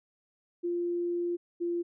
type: tone pair in turn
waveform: sine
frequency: 347.7 / 345.1 Hz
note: F4 / F4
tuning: -8 / -21 cents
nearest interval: unison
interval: 13 cents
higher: first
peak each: -28 dBFS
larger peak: neither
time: 0.63-1.37 / 1.6-1.83 s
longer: first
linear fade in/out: 20 ms
effects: none